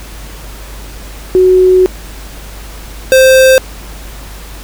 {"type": "tone pair in turn", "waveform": ["sine", "square"], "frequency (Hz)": [370, 523.3], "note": ["F#4", "C5"], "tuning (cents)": [0, 0], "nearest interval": "tritone", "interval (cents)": 600, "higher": "second", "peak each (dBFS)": -3, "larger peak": "neither", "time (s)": [[1.35, 1.86], [3.12, 3.58]], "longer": "first", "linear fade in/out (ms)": 0, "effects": ["added 50 Hz sine -27 dBFS peak until 4.63 s", "pink hiss -32 dBFS RMS until 4.63 s"]}